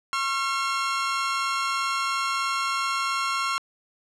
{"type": "tone pair together", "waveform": "sawtooth", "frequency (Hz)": [1084.2, 1366], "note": ["C#6", "F6"], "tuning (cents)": [-39, -39], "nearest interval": "major third", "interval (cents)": 400, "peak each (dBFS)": -23, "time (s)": [0.13, 3.58], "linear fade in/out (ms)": 0, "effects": ["low-pass 7000 Hz 12 dB/octave"]}